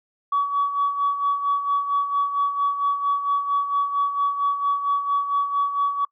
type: tone with tremolo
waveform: sine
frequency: 1134 Hz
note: C#6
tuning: 39 cents sharp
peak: -16 dBFS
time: 0.32-6.05 s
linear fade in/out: 5 ms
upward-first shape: sine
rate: 4.4 Hz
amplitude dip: 65%
effects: noise-tail reverb RT60 0.1 s tail -25 dB re dry + tanh soft clip ceiling -13 dBFS